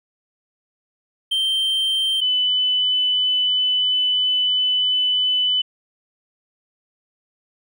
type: tone pair in turn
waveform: triangle / sine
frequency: 3136 / 3001 Hz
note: G7 / F#7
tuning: 0 / +24 cents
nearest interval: minor second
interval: 76 cents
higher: first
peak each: -16 dBFS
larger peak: neither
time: 1.31-2.21 / 2.21-5.62 s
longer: second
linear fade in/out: 10 ms
effects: none